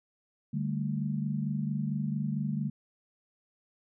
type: chord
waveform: sine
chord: D suspended fourth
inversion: none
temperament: just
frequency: 146.83 / 195.78 / 220.2 Hz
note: D3 / G3 / A3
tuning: 0 / -2 / +2 cents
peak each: -32 / -34 / -34 dBFS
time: 0.53-2.7 s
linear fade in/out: 10 ms
effects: none